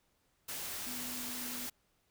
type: tone in noise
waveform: sine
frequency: 246.9 Hz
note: B3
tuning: in tune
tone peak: -46 dBFS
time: 0.86-1.67 s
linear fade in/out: 10 ms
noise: white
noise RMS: -41 dBFS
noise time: 0.48-1.7 s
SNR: -8 dB
effects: pink hiss -75 dBFS RMS until 2.1 s